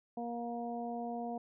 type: harmonic tone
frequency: 236.4 Hz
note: A#3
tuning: 24 cents sharp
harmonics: 1 / 2 / 3 / 4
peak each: -40 / -44 / -40 / -52 dBFS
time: 0.17-1.38 s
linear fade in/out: 5 ms
effects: none